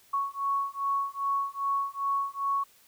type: beating tone pair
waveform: sine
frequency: 1108.7 / 1111.2 Hz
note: C#6 / C#6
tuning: 0 / +4 cents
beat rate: 2.5 Hz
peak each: -30 dBFS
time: 0.13-2.64 s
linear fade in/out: 10 ms
effects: white hiss -60 dBFS RMS until 2.87 s